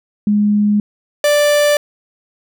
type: tone pair in turn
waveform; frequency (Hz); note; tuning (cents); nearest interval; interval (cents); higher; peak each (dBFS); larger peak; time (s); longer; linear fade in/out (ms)
sine / 45% pulse; 207.7 / 587.5; G#3 / D5; 0 / +1; octave + tritone; 1801; second; -10; neither; 0.27-0.8 / 1.24-1.77; neither; 2
effects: none